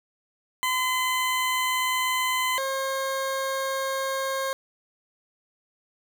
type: tone pair in turn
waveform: 20% pulse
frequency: 1021 / 536.3 Hz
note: C6 / C5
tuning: -43 / +43 cents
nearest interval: major seventh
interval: 1114 cents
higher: first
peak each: -18 / -21 dBFS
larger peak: first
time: 0.63-2.58 / 2.58-4.53 s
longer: neither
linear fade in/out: 0 ms
effects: none